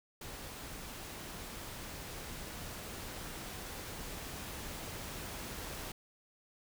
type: noise with level ramp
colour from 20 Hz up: pink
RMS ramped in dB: -46 to -43 dBFS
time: 0.21-5.92 s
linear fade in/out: 5 ms
effects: none